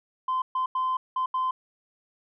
sine tone bursts at uneven times, 1032 Hz, C6, 24 cents flat, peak -22 dBFS, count 5, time 0.28-0.42 / 0.55-0.66 / 0.75-0.97 / 1.16-1.26 / 1.34-1.51 s, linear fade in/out 5 ms, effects tanh soft clip ceiling -21 dBFS

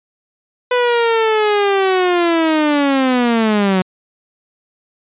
sawtooth linear sweep, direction down, 498.2 to 182.7 Hz, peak -8 dBFS, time 0.71-3.82 s, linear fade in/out 5 ms, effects resampled to 8000 Hz

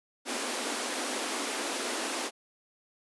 pink high-pass noise, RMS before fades -33 dBFS, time 0.25-2.31 s, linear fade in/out 50 ms, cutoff 230 Hz, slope 96 dB/octave, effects resampled to 24000 Hz

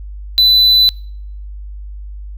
triangle tone, 3996 Hz, B7, 20 cents sharp, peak -5 dBFS, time 0.38-0.89 s, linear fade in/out 0 ms, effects noise-tail reverb RT60 0.6 s tail -26 dB re dry + added 50 Hz sine -26 dBFS peak until 2.37 s

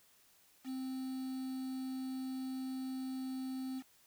triangle tone with quantisation, 261.3 Hz, C4, 2 cents flat, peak -36 dBFS, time 0.64-3.83 s, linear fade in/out 50 ms, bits 9, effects white hiss -67 dBFS RMS until 4.06 s

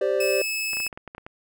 triangle chord, G suspended fourth, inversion none, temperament equal, 392 / 523.3 / 587.3 Hz, G4 / C5 / D5, 0 / 0 / 0 cents, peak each -23 dBFS, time 0.01-0.42 s, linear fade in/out 5 ms
sawtooth tone, 2598 Hz, E7, 26 cents flat, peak -22 dBFS, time 0.2-0.88 s, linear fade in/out 5 ms
clicks, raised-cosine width 0.5 ms, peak -23 dBFS, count 10, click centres 0.733 / 0.77 / 0.802 / 0.866 / 0.928 / 0.975 / 1.077 / 1.149 / 1.181 / 1.265 s
effects none

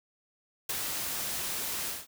white noise with ADSR envelope, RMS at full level -31 dBFS, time 0.69-2.07 s, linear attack 6 ms, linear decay 34 ms, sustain -3 dB, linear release 190 ms, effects none

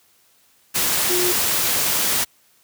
sine tone in noise, 357.5 Hz, F4, 41 cents sharp, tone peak -21 dBFS, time 1.09-1.33 s, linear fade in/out 20 ms, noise white, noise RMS -20 dBFS, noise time 0.74-2.25 s, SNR -4 dB, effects white hiss -58 dBFS RMS until 2.63 s + high-pass 60 Hz 12 dB/octave

